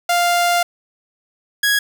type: tone pair in turn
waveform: sawtooth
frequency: 698.5 / 1661.3 Hz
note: F5 / G#6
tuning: 0 / 0 cents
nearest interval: octave + minor third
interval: 1500 cents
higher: second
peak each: -10 dBFS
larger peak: neither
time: 0.09-0.63 / 1.63-1.79 s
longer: first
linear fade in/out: 5 ms
effects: none